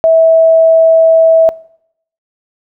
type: tone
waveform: sine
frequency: 651 Hz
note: E5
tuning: 22 cents flat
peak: -4 dBFS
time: 0.04-1.49 s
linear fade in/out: 0 ms
effects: noise-tail reverb RT60 0.7 s tail -22 dB re dry